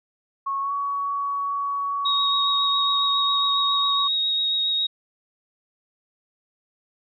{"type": "tone with pitch glide", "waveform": "sine", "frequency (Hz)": [1100, 1124.4], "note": ["C#6", "C#6"], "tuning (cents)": [-14, 24], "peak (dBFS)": -23, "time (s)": [0.46, 4.08], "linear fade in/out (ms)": 10, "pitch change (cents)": 38, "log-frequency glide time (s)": [0.61, 0.72]}
{"type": "tone with vibrato", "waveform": "sine", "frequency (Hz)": 3767, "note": "A#7", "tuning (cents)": 17, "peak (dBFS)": -20, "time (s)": [2.05, 4.87], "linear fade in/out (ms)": 10, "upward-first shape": "sine", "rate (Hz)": 7.3, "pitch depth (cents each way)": 12}
{"effects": []}